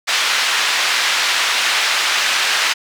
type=band-pass noise; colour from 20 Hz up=pink; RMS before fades=-17 dBFS; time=0.07-2.74 s; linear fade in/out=20 ms; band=1500 to 4900 Hz; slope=12 dB/octave; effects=none